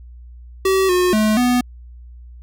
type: tone with pitch steps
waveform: square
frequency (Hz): 382.5 / 361.2 / 215 / 246.9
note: G4 / F#4 / A3 / B3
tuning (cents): -42 / -42 / -40 / 0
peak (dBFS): -14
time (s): 0.65-1.61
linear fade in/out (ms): 5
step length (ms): 240
effects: added 60 Hz sine -36 dBFS peak until 2.42 s